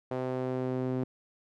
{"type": "tone with band-pass filter sweep", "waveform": "sawtooth", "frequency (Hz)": 128.5, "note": "C3", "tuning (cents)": -31, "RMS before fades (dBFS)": -32, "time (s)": [0.11, 1.04], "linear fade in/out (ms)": 5, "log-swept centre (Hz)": [540, 300], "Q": 1.3, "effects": []}